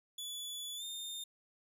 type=tone with pitch glide; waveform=sawtooth; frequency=3438 to 3636 Hz; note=A7 to A#7; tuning=-41 to -44 cents; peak=-38 dBFS; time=0.18-1.24 s; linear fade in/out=5 ms; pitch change=+97 cents; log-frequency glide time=0.76-0.84 s; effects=none